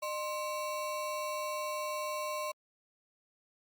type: ring-modulated tone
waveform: square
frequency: 830.6 Hz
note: G#5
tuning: in tune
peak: -32 dBFS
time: 0.02-2.52 s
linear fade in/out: 10 ms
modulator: 223 Hz
effects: Opus 48 kbps